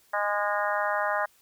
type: harmonic tone with a mistuned harmonic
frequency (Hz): 205.9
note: G#3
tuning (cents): -15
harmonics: 3 / 4 / 5 / 6 / 7 / 8 / 9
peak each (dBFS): -30 / -31 / -32 / -33 / -33 / -34 / -35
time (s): 0.13-1.26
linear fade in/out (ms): 10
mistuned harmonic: 6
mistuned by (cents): -16
effects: white hiss -62 dBFS RMS until 1.41 s